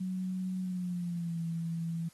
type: tone with pitch glide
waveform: sine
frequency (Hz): 185.4 to 166.13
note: F#3 to E3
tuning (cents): +4 to +14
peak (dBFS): -32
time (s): 0-2.09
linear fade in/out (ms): 10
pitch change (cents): -190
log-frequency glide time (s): 0.61-1.4
effects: white hiss -62 dBFS RMS until 2.13 s + AAC 32 kbps